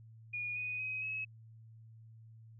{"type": "tone with pitch steps", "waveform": "sine", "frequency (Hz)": [2443, 2484, 2526, 2569], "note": ["D#7", "D#7", "D#7", "E7"], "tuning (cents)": [-32, -3, 26, -45], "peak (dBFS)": -36, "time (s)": [0.33, 1.25], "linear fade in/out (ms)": 10, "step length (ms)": 230, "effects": ["added 112 Hz sine -53 dBFS peak until 2.59 s"]}